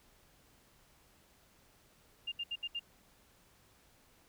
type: tone bursts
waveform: sine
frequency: 2805 Hz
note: F7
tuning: 7 cents sharp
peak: -35 dBFS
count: 5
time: 2.27-2.796 s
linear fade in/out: 10 ms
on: 50 ms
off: 69 ms
effects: pink hiss -66 dBFS RMS until 4.28 s